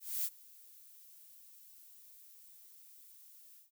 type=noise with ADSR envelope; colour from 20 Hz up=violet; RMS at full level=-34 dBFS; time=0-3.71 s; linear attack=250 ms; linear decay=43 ms; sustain=-24 dB; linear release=140 ms; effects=none